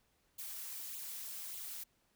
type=noise with flanger; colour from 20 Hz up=blue; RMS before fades=-45 dBFS; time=0.38-1.84 s; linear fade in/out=10 ms; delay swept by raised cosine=0.26 to 6.06 ms; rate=1.7 Hz; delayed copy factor=+0.65; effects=pink hiss -75 dBFS RMS until 2.15 s